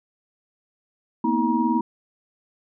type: tone cluster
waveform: sine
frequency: 229.6 / 248.7 / 320.9 / 950 Hz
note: A#3 / B3 / E4 / A#5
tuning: -26 / +12 / -46 / +33 cents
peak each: -24 dBFS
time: 1.24-1.81 s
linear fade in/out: 5 ms
effects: none